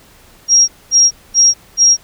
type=tone bursts; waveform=sine; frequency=5620 Hz; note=F8; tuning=10 cents sharp; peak=-5 dBFS; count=4; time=0.48-1.97 s; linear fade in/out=50 ms; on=200 ms; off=230 ms; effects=pink hiss -45 dBFS RMS until 2.03 s